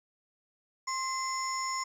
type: tone cluster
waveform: sine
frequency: 1057 / 2055 / 5350 / 6880 Hz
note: C6 / C7 / E8 / A8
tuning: +17 / -32 / +25 / -40 cents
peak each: -32 / -38 / -38 / -38 dBFS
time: 0.87-1.84 s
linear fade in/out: 10 ms
effects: tanh soft clip ceiling -24 dBFS + 11-bit